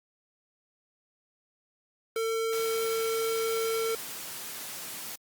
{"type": "tone", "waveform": "square", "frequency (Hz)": 450.7, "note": "A4", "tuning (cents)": 42, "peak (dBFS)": -28, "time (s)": [2.16, 3.95], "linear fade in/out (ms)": 2}
{"type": "high-pass noise", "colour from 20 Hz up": "white", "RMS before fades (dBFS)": -39, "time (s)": [2.52, 5.16], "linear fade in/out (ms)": 10, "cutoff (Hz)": 110, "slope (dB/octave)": 48}
{"effects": ["Opus 32 kbps"]}